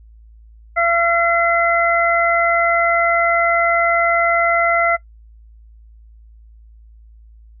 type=harmonic tone; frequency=680 Hz; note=F5; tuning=46 cents flat; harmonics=1 / 2 / 3; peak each=-17 / -17 / -17 dBFS; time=0.76-4.97 s; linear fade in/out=20 ms; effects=noise-tail reverb RT60 0.1 s tail -20 dB re dry + added 55 Hz sine -41 dBFS peak until 7.6 s